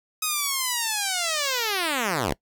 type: linear sweep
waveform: 5% pulse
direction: down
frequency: 1268 to 51.8 Hz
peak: -12 dBFS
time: 0.22-2.34 s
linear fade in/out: 5 ms
effects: noise-tail reverb RT60 0.1 s tail -23 dB re dry